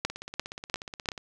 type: two click trains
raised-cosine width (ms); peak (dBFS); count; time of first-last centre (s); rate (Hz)
0.2; -21 / -9; 19 / 4; 0.1-1.178 / 0.05-1.088; 16.7 / 2.89
effects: none